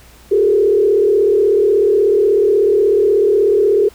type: tone with frequency modulation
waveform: sine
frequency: 410.9 Hz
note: G#4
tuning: 18 cents flat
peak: -9 dBFS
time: 0.31-3.89 s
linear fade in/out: 10 ms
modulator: 36.4 Hz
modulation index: 1.1
effects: added 60 Hz sine -44 dBFS peak until 3.94 s + pink hiss -45 dBFS RMS until 3.94 s